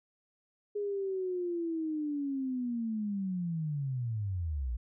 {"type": "linear sweep", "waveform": "sine", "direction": "down", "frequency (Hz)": [415.3, 54.8], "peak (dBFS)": -31, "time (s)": [0.75, 4.77], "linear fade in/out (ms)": 10, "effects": []}